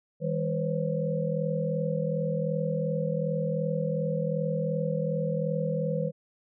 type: tone cluster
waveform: sine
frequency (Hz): 159.7 / 200.7 / 498.3 / 541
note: D#3 / G3 / B4 / C#5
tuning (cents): +45 / +41 / +15 / -42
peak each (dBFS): -29 / -35 / -31 / -33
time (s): 0.2-6.12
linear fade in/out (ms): 50
effects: none